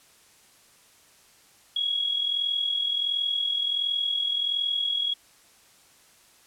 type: tone with amplitude modulation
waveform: sine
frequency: 3322 Hz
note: G#7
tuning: in tune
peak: -21 dBFS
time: 1.76-5.14 s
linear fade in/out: 5 ms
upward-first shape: sine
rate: 41.4 Hz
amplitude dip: 60%
effects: white hiss -57 dBFS RMS until 6.46 s + low-pass 11000 Hz 12 dB/octave